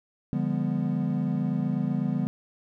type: chord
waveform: triangle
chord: D diminished seventh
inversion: none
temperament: equal with one note detuned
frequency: 146.83 / 174.61 / 203 / 246.9 Hz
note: D3 / F3 / Ab3 / Cb4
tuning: 0 / 0 / -39 / 0 cents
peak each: -28 dBFS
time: 0.33-2.27 s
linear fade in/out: 0 ms
effects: none